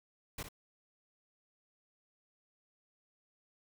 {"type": "noise with echo", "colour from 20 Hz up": "pink", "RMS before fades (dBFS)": -41, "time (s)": [0.38, 0.43], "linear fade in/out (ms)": 5, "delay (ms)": 58, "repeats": 1, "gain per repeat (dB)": -8, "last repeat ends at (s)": 0.488, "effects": []}